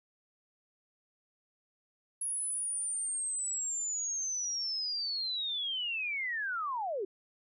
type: linear sweep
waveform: sine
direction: down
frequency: 10548 to 357.3 Hz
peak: -32 dBFS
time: 2.21-7.05 s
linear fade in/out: 5 ms
effects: none